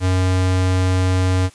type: tone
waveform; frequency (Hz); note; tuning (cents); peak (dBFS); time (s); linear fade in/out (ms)
square; 92.5; F#2; 0; -15; 0-1.5; 50
effects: white hiss -48 dBFS RMS until 1.54 s + resampled to 22050 Hz